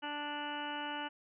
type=harmonic tone; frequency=293.7 Hz; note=D4; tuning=in tune; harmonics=1 / 2 / 3 / 4 / 5 / 6 / 7 / 8 / 9 / 10; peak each=-45 / -49 / -41 / -51 / -44 / -50 / -55 / -54 / -52 / -45 dBFS; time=0.02-1.09 s; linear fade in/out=20 ms; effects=none